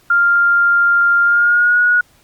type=tone with pitch glide; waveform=sine; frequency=1396.9 to 1454.5 Hz; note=F6 to F#6; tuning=0 to -30 cents; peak=-9 dBFS; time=0.1-2.01 s; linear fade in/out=5 ms; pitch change=+70 cents; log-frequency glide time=1.23-1.79 s; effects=pink hiss -52 dBFS RMS until 2.23 s + Opus 48 kbps